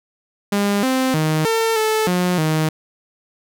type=tone with pitch steps; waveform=sawtooth; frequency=202.4 / 260.4 / 156.1 / 451 / 436.1 / 179.6 / 156.7 Hz; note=G#3 / C4 / D#3 / A4 / A4 / F3 / D#3; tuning=-44 / -8 / +6 / +43 / -15 / +49 / +13 cents; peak=-12 dBFS; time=0.52-2.69 s; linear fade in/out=5 ms; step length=310 ms; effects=none